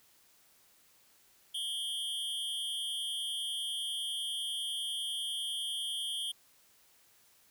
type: tone with amplitude modulation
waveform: square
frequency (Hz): 3225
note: G7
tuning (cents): +48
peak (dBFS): -31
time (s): 1.54-6.32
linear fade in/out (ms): 10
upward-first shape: sine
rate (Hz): 230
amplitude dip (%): 85
effects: white hiss -65 dBFS RMS until 7.5 s